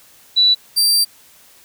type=tone pair in turn; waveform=sine / sawtooth; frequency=3951 / 4699 Hz; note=B7 / D8; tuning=0 / 0 cents; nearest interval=minor third; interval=300 cents; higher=second; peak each=-9 dBFS; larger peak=neither; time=0.36-0.55 / 0.76-1.05 s; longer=second; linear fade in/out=20 ms; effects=white hiss -48 dBFS RMS until 1.64 s